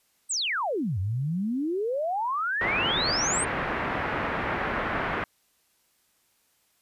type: exponential two-way sweep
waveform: sine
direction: down then up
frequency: 8870 to 89.3 to 8870 Hz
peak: -25 dBFS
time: 0.29-3.45 s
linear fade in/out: 20 ms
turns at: 0.99 s
type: low-pass noise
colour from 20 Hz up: white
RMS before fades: -29 dBFS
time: 2.61-5.24 s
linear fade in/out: 2 ms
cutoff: 1900 Hz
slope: 24 dB/octave
effects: white hiss -68 dBFS RMS until 6.81 s + resampled to 32000 Hz